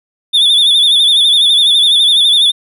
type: tone with vibrato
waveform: triangle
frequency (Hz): 3520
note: A7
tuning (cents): 0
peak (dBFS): -5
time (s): 0.33-2.52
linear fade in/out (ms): 20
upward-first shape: sine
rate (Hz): 12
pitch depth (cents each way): 77
effects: none